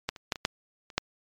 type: clicks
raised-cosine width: 0.2 ms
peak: -11 / -26 / -10 / -21 / -6 / -30 / -7 dBFS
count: 7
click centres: 0.09 / 0.162 / 0.322 / 0.358 / 0.451 / 0.902 / 0.98 s
effects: MP3 96 kbps